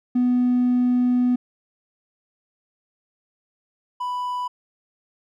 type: tone pair in turn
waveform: triangle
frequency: 247.6 / 990.4 Hz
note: B3 / B5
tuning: +5 / +5 cents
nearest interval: 2 octaves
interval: 2400 cents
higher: second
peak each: -13 / -22 dBFS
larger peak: first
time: 0.15-1.36 / 4-4.48 s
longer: first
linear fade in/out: 10 ms
effects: tanh soft clip ceiling -12 dBFS